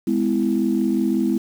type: chord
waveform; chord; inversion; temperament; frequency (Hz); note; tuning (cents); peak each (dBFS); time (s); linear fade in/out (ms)
sine; E major; first; equal with one note detuned; 207.7 / 253.2 / 329.6; G#3 / B3 / E4; 0 / +43 / 0; -21 / -21 / -21; 0.07-1.38; 5
effects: tanh soft clip ceiling -8 dBFS + 7-bit